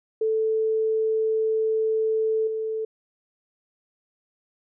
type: tone with level steps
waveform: sine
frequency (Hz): 440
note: A4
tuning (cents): 0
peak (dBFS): -20 / -25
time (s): 0.21-2.85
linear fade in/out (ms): 5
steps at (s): 2.47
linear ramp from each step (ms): 5
effects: none